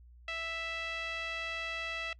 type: tone with low-pass filter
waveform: 5% pulse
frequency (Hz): 659.3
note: E5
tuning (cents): 0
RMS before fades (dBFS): -38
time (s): 0.28-2.13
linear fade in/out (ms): 2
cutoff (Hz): 2600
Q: 2.2
effects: noise-tail reverb RT60 0.1 s tail -24 dB re dry + added 60 Hz sine -53 dBFS peak until 2.19 s